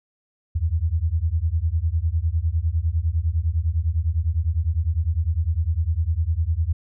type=beating tone pair; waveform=sine; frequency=76.9 / 86.8 Hz; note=D#2 / F2; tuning=-20 / -10 cents; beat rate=9.9 Hz; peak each=-22 dBFS; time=0.55-6.73 s; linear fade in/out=10 ms; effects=none